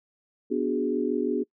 sine chord, G# half-diminished seventh, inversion first, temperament equal, 246.9 / 293.7 / 370 / 415.3 Hz, B3 / D4 / F#4 / G#4, 0 / 0 / 0 / 0 cents, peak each -29 dBFS, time 0.5-1.44 s, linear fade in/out 20 ms, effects noise-tail reverb RT60 0.1 s tail -25 dB re dry

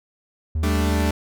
triangle tone, 78.4 Hz, D#2, 14 cents sharp, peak -18 dBFS, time 0.55-1.11 s, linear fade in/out 5 ms
sawtooth chord, G suspended second, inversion none, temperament equal, 196 / 220 / 293.7 Hz, G3 / A3 / D4, 0 / 0 / 0 cents, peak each -22 dBFS, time 0.63-1.11 s, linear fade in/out 5 ms
effects none

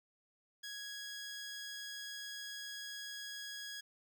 15% pulse tone, 1661.2 Hz, G#6, in tune, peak -37 dBFS, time 0.63-3.81 s, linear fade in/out 10 ms, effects none

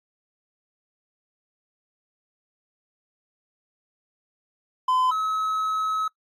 triangle tone pair in turn, 1020 / 1285.1 Hz, C6 / E6, -44 / -44 cents, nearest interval major third, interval 400 cents, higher second, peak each -17 / -21 dBFS, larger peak first, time 4.88-5.11 / 5.11-6.08 s, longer second, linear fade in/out 5 ms, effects noise-tail reverb RT60 0.1 s tail -22 dB re dry + AAC 48 kbps

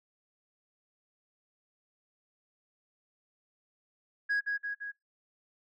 sine tone with echo, 1655 Hz, G#6, 6 cents flat, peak -24 dBFS, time 4.29-4.41 s, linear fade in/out 20 ms, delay 170 ms, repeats 3, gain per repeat -4 dB, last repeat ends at 4.92 s, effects noise-tail reverb RT60 0.2 s tail -23 dB re dry + tanh soft clip ceiling -25 dBFS

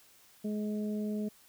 harmonic tone, 210.9 Hz, G#3, 27 cents sharp, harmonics 1 / 2 / 3, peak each -32 / -40 / -46 dBFS, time 0.44-1.29 s, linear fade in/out 10 ms, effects white hiss -61 dBFS RMS until 1.48 s

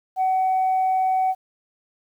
sine tone, 753 Hz, F#5, 30 cents sharp, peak -16 dBFS, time 0.16-1.35 s, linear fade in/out 50 ms, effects tanh soft clip ceiling -15 dBFS + 9-bit

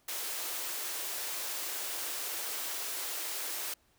white high-pass noise, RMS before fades -37 dBFS, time 0.08-3.74 s, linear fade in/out 5 ms, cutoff 310 Hz, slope 48 dB/octave, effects pink hiss -69 dBFS RMS until 3.98 s

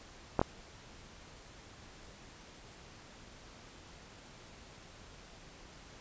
clicks, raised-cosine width 1 ms, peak -13 dBFS, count 2, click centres 0.393 / 0.415 s, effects pink hiss -54 dBFS RMS until 6 s + resampled to 16000 Hz

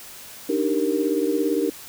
sine chord, Eb major seventh, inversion third, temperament equal, 293.7 / 311.1 / 392 / 466.2 Hz, D4 / Eb4 / G4 / Bb4, 0 / 0 / 0 / 0 cents, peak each -25 dBFS, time 0.49-1.7 s, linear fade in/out 5 ms, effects white hiss -41 dBFS RMS until 1.88 s

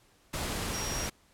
sine tone in noise, 5630 Hz, F8, 13 cents sharp, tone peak -37 dBFS, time 0.73-1.07 s, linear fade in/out 10 ms, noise pink, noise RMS -34 dBFS, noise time 0.33-1.1 s, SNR -6 dB, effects pink hiss -64 dBFS RMS until 1.33 s + low-pass 12000 Hz 12 dB/octave

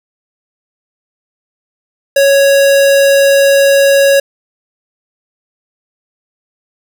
square tone, 554.4 Hz, C#5, in tune, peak -6 dBFS, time 2.16-4.2 s, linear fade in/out 5 ms, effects none

